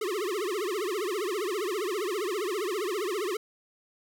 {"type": "tone with vibrato", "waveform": "square", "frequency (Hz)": 392, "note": "G4", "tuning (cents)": 0, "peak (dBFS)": -29, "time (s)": [0.01, 3.37], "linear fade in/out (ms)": 5, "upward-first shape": "triangle", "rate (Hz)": 15, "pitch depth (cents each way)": 260, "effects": ["11-bit"]}